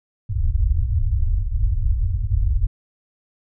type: low-pass noise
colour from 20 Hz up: pink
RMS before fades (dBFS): -19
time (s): 0.29-2.67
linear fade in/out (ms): 5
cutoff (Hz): 110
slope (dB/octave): 96
effects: none